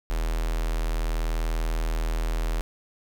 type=tone with notch filter; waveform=square; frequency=40.27 Hz; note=E1; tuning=40 cents flat; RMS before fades=-26 dBFS; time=0.1-2.61 s; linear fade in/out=0 ms; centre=150 Hz; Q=0.63; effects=none